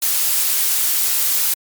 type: noise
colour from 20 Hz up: blue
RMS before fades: -17 dBFS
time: 0.02-1.54 s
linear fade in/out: 5 ms
effects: MP3 96 kbps